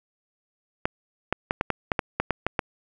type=clicks; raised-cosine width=0.5 ms; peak=-7 dBFS; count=11; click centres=0.855 / 1.326 / 1.509 / 1.611 / 1.703 / 1.918 / 1.992 / 2.2 / 2.307 / 2.466 / 2.592 s; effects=none